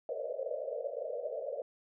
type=band-pass noise; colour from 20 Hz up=white; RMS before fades=-38 dBFS; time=0.09-1.62 s; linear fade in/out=2 ms; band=460 to 630 Hz; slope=96 dB/octave; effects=none